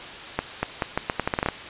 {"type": "accelerating click train", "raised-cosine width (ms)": 0.5, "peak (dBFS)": -7, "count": 12, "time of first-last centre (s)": [0.39, 1.487], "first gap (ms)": 240, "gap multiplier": 0.8, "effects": ["white hiss -37 dBFS RMS until 1.69 s", "resampled to 8000 Hz"]}